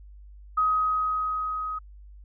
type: tone with level ramp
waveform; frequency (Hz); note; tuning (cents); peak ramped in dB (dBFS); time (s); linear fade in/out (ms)
sine; 1261; D#6; +23; -19 to -29; 0.57-1.79; 10
effects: added 50 Hz sine -44 dBFS peak until 2.24 s